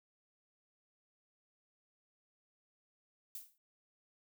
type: noise with exponential decay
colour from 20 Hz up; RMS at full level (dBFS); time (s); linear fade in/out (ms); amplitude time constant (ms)
violet; -42; 3.35-3.58; 1; 48
effects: none